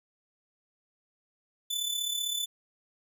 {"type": "tone with amplitude modulation", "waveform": "sawtooth", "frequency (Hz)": 3500, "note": "A7", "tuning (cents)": -10, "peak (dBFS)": -24, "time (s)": [1.7, 2.46], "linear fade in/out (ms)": 10, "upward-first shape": "sine", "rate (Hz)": 35.6, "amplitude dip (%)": 60, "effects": []}